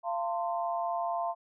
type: tone cluster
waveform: sine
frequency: 688 / 899 / 1043 Hz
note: F5 / A5 / C6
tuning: -26 / +37 / -6 cents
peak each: -31 / -36 / -36 dBFS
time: 0.03-1.35 s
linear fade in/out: 50 ms
effects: none